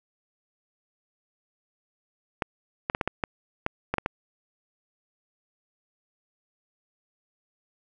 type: clicks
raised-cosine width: 0.5 ms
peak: -10 dBFS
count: 10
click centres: 2.422 / 2.899 / 2.949 / 3.012 / 3.076 / 3.238 / 3.664 / 3.94 / 3.983 / 4.061 s
effects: none